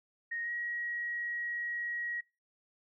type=tone with pitch glide; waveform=sine; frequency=1864.7 to 1901.7 Hz; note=A#6 to A#6; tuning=0 to +34 cents; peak=-34 dBFS; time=0.31-2.21 s; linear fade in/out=10 ms; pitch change=+34 cents; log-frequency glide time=0.43-0.5 s; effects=noise-tail reverb RT60 0.3 s tail -26 dB re dry